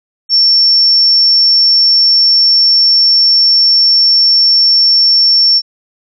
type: tone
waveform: sine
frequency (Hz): 5440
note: F8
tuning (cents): -46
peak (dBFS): -5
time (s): 0.29-5.62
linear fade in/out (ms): 50
effects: none